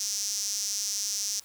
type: tone with high-pass filter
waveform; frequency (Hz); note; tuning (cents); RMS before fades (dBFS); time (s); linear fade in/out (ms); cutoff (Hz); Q
sawtooth; 204; G#3; -31; -31; 0-1.4; 5; 5800; 5.9
effects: white hiss -55 dBFS RMS until 1.44 s